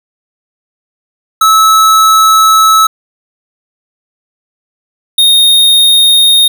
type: tone pair in turn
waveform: square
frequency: 1300 / 3703 Hz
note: E6 / A#7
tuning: -24 / -12 cents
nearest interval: octave + tritone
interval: 1812 cents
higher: second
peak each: -4 dBFS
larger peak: neither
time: 1.41-2.87 / 5.18-6.48 s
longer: first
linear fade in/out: 5 ms
effects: none